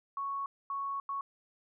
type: tone bursts at uneven times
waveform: sine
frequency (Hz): 1108.7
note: C#6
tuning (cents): 0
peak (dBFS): -33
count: 3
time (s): 0.17-0.46 / 0.7-1 / 1.09-1.21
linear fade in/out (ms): 2
effects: none